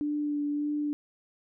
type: tone with vibrato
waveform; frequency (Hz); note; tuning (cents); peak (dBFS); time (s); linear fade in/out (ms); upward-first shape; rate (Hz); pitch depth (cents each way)
sine; 293.7; D4; 0; -27; 0.01-0.93; 0; sine; 1.7; 15
effects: none